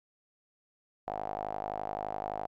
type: tone with band-pass filter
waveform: sawtooth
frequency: 51.7 Hz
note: G#1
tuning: 7 cents flat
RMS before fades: -37 dBFS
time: 1.07-2.47 s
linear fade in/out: 10 ms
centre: 740 Hz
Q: 6.4
effects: none